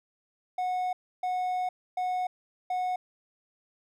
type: tone bursts at uneven times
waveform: triangle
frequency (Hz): 732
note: F#5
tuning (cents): -19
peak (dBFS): -25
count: 4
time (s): 0.58-0.93 / 1.23-1.69 / 1.97-2.27 / 2.7-2.96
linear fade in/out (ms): 5
effects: none